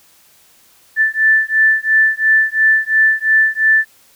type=beating tone pair; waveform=sine; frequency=1760 / 1762.9 Hz; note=A6 / A6; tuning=0 / +3 cents; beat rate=2.9 Hz; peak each=-13 dBFS; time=0.96-3.85 s; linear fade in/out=50 ms; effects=white hiss -50 dBFS RMS until 4.15 s